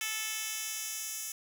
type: tone with high-pass filter sweep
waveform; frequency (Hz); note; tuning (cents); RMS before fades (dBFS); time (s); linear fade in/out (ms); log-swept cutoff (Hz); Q
10% pulse; 436.9; A4; -12; -37; 0.01-1.32; 2; 2900 to 6600; 0.9
effects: none